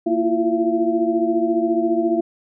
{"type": "tone cluster", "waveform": "sine", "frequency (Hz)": [231.2, 333.1, 347.6, 675], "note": ["A#3", "E4", "F4", "E5"], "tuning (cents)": [-14, 18, -8, 41], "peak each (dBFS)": [-26, -19, -22, -23], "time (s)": [0.06, 2.21], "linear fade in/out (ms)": 10, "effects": []}